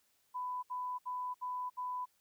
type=tone bursts; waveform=sine; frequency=998 Hz; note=B5; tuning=18 cents sharp; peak=-36 dBFS; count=5; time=0.34-2.058 s; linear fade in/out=20 ms; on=290 ms; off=67 ms; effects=white hiss -74 dBFS RMS until 2.2 s